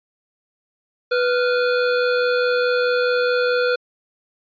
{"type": "tone pair together", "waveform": "square", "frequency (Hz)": [493.9, 1397], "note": ["B4", "F6"], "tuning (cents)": [0, 0], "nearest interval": "octave + tritone", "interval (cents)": 1800, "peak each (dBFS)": [-18, -24], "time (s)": [1.11, 3.76], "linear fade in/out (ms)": 10, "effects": ["resampled to 11025 Hz"]}